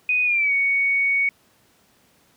sine tone with pitch glide, 2489 to 2230 Hz, D#7 to C#7, 0 to +10 cents, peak -17 dBFS, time 0.09-1.29 s, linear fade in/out 2 ms, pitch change -190 cents, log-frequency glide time 0.24-0.53 s, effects pink hiss -59 dBFS RMS until 2.36 s + high-pass 100 Hz 12 dB/octave

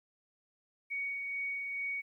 sine tone with tremolo, 2239 Hz, C#7, 17 cents sharp, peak -33 dBFS, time 0.9-2.02 s, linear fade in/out 20 ms, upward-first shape sine, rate 2.3 Hz, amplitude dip 30%, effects 12-bit

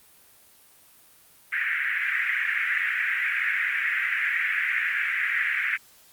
white band-pass noise, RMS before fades -26 dBFS, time 1.52-5.77 s, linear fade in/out 10 ms, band 1600 to 2200 Hz, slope 48 dB/octave, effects white hiss -55 dBFS RMS until 6.12 s + Opus 32 kbps

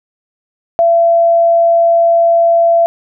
sine tone, 675 Hz, E5, 41 cents sharp, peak -6 dBFS, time 0.79-2.86 s, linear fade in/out 0 ms, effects none

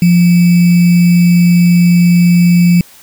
sine tone with sample-and-hold, 174.61 Hz, F3, in tune, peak -4 dBFS, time 0.02-2.81 s, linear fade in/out 2 ms, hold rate 2450 Hz, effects white hiss -40 dBFS RMS until 3.02 s

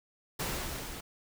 pink noise with level ramp, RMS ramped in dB -33 to -43 dBFS, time 0.39-1.01 s, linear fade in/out 10 ms, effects none

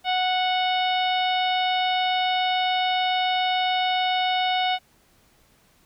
harmonic tone with a mistuned harmonic, 737 Hz, F#5, 7 cents flat, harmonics 1 / 2 / 3 / 4 / 5 / 6 / 7, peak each -22 / -33 / -30 / -29 / -30 / -43 / -45 dBFS, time 0.04-4.79 s, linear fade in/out 50 ms, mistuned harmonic 6, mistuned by -15 cents, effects pink hiss -60 dBFS RMS until 5.85 s

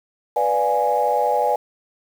sine chord, B diminished seventh, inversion none, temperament equal, 493.9 / 587.3 / 698.5 / 830.6 Hz, B4 / D5 / F5 / Ab5, 0 / 0 / 0 / 0 cents, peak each -22 / -22 / -24 / -19 dBFS, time 0.36-1.56 s, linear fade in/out 5 ms, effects tanh soft clip ceiling -7 dBFS + 7-bit

